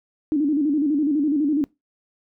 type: tone with vibrato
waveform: sine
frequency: 293.7 Hz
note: D4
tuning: in tune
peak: -17 dBFS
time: 0.32-1.64 s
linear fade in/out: 0 ms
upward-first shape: square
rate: 12 Hz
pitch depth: 90 cents each way
effects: noise-tail reverb RT60 0.2 s tail -22 dB re dry